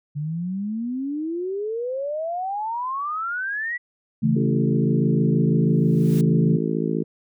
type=exponential sweep; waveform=sine; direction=up; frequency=143.2 to 1975.5 Hz; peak=-24 dBFS; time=0.15-3.78 s; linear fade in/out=20 ms
type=chord; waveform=sine; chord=A major; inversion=first; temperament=equal; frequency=138.59 / 164.81 / 220 Hz; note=C#3 / E3 / A3; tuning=0 / 0 / 0 cents; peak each=-22 / -22 / -19 dBFS; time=4.22-6.58 s; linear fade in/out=20 ms
type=harmonic tone; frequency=55 Hz; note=A1; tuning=in tune; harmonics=3 / 4 / 5 / 6 / 7 / 8; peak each=-26 / -27 / -28 / -29 / -29 / -30 dBFS; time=4.35-7.04 s; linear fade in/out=20 ms
type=noise with exponential growth; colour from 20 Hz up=white; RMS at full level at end=-37 dBFS; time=5.65-6.21 s; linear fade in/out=2 ms; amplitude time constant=120 ms
effects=none